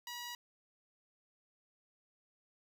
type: tone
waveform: 10% pulse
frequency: 965 Hz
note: B5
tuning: 40 cents flat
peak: -34 dBFS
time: 0.07-0.35 s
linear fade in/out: 2 ms
effects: none